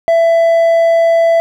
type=tone with hard clipping; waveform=sine; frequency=666 Hz; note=E5; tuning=18 cents sharp; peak=-8 dBFS; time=0.08-1.4 s; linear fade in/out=0 ms; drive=3 dB; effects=none